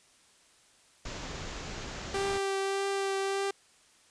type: low-pass noise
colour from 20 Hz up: pink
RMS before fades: -40 dBFS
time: 1.05-2.38 s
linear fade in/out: 5 ms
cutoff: 7400 Hz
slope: 96 dB/octave
type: tone with vibrato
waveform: sawtooth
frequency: 392 Hz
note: G4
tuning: in tune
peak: -25 dBFS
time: 2.14-3.51 s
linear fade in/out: 5 ms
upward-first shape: triangle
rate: 1.7 Hz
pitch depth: 15 cents each way
effects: white hiss -62 dBFS RMS until 4.1 s + resampled to 22050 Hz